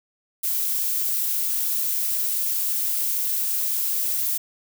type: noise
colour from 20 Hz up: violet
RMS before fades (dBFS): -24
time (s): 0.43-4.38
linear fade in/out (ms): 10
effects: none